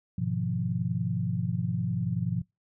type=chord; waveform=sine; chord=F half-diminished seventh; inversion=first; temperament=equal with one note detuned; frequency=103.83 / 124.33 / 155.56 / 174.61 Hz; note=Ab2 / Cb3 / Eb3 / F3; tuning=0 / +12 / 0 / 0 cents; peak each=-33 / -31 / -36 / -30 dBFS; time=0.18-2.42 s; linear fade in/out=5 ms; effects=noise-tail reverb RT60 0.2 s tail -24 dB re dry